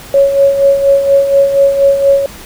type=tone with tremolo; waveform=sine; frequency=554.4 Hz; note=C#5; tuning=in tune; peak=-3 dBFS; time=0.14-2.26 s; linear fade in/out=2 ms; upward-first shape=sine; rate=4.2 Hz; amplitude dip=60%; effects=pink hiss -32 dBFS RMS until 2.45 s